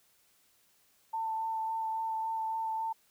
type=tone with vibrato; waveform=sine; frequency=891 Hz; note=A5; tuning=22 cents sharp; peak=-31 dBFS; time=1.13-2.93 s; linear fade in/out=10 ms; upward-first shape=sine; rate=3.6 Hz; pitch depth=13 cents each way; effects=white hiss -68 dBFS RMS until 3.1 s